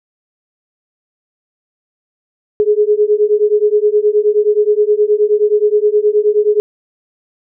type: beating tone pair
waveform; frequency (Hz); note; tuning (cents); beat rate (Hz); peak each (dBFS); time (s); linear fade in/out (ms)
sine; 415.3 / 424.8; G#4 / G#4; 0 / +39; 9.5; -12; 2.6-6.6; 0
effects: none